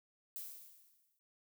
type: noise with exponential decay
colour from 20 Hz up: violet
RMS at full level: -43 dBFS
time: 0.36-1.19 s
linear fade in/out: 0 ms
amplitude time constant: 180 ms
effects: none